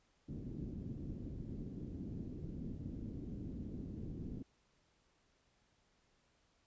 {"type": "low-pass noise", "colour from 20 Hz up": "white", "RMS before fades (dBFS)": -45, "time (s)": [0.28, 4.43], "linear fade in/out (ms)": 10, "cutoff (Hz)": 280, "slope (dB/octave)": 24, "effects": ["pink hiss -75 dBFS RMS until 6.66 s", "resampled to 16000 Hz"]}